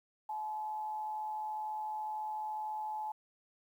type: tone with amplitude modulation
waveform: sine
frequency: 859 Hz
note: A5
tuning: 42 cents flat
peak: -34 dBFS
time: 0.29-3.12 s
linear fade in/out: 5 ms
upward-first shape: sine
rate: 154 Hz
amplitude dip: 40%
effects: 11-bit